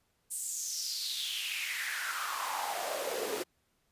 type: noise with high-pass filter sweep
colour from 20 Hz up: pink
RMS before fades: -36 dBFS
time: 0.3-3.44 s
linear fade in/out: 20 ms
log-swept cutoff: 9000 to 360 Hz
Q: 4.9
effects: pink hiss -75 dBFS RMS until 3.91 s + resampled to 32000 Hz